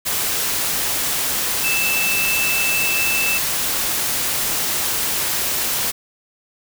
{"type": "tone in noise", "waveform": "sine", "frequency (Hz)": 2643, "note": "E7", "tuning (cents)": 4, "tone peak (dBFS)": -19, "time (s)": [1.63, 3.39], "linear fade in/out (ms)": 20, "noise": "white", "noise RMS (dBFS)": -21, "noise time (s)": [0.05, 5.92], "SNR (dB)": -1, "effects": []}